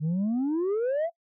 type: exponential sweep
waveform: sine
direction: up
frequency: 146.83 to 698.5 Hz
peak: -21 dBFS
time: 0-1.1 s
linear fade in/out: 50 ms
effects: noise-tail reverb RT60 0.1 s tail -19 dB re dry + tanh soft clip ceiling -23 dBFS